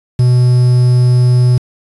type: tone with quantisation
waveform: triangle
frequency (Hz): 124.3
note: B2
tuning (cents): +12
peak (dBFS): -4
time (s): 0.19-1.58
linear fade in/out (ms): 5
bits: 5
effects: resampled to 24000 Hz